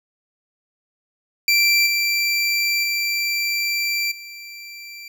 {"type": "tone with level steps", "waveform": "25% pulse", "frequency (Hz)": 2349, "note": "D7", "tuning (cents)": 0, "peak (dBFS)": [-10, -14, -16, -31], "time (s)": [1.48, 5.08], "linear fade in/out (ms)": 2, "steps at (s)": [1.86, 2.83, 4.11], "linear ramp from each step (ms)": 10, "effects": []}